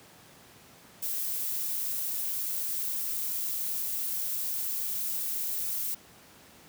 violet noise with high-pass filter sweep, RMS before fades -32 dBFS, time 1.02-5.95 s, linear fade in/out 10 ms, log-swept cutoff 1300 to 280 Hz, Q 0.82, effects pink hiss -54 dBFS RMS until 6.68 s + high-pass 100 Hz 12 dB/octave

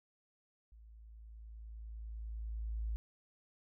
sine tone with level ramp, 55 Hz, A1, in tune, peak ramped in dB -55 to -34 dBFS, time 0.72-2.96 s, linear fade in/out 0 ms, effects none

